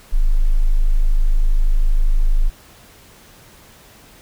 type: tone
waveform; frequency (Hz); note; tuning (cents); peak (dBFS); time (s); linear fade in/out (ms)
sine; 26.26; G#0; +20; -10; 0.12-2.5; 20
effects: pink hiss -46 dBFS RMS until 4.21 s